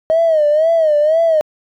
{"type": "tone with vibrato", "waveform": "triangle", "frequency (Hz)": 627, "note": "D#5", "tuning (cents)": 13, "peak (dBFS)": -6, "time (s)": [0.1, 1.41], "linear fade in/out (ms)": 0, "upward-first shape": "sine", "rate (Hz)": 2, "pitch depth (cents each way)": 110, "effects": ["tanh soft clip ceiling -7 dBFS"]}